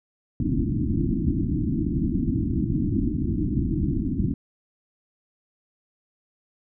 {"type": "low-pass noise", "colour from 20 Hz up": "white", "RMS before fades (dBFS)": -24, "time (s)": [0.4, 4.34], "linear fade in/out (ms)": 2, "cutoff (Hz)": 330, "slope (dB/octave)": 96, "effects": []}